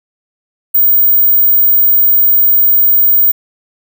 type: tone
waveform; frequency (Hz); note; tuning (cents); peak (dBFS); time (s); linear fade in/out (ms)
sine; 15080; A#9; +19; -5; 0.74-3.32; 10
effects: none